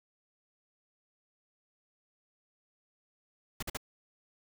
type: noise bursts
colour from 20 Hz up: pink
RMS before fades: -36 dBFS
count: 3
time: 3.6-3.772 s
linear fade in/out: 5 ms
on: 26 ms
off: 47 ms
effects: none